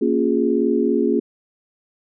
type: chord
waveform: sine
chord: Bb minor seventh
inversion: none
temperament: equal with one note detuned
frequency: 233.1 / 277.2 / 354.3 / 415.3 Hz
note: Bb3 / Db4 / F4 / Ab4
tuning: 0 / 0 / +25 / 0 cents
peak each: -21 dBFS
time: 0.01-1.2 s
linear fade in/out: 10 ms
effects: none